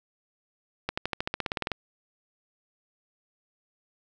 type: accelerating click train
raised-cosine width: 0.3 ms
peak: -12 dBFS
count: 14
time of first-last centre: 0.89-1.717 s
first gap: 85 ms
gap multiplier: 0.95
effects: none